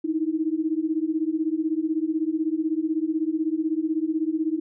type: beating tone pair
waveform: sine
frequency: 308.9 / 324.9 Hz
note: D#4 / E4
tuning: -12 / -25 cents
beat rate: 16 Hz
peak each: -25 / -25 dBFS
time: 0.04-4.6 s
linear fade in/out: 10 ms
effects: none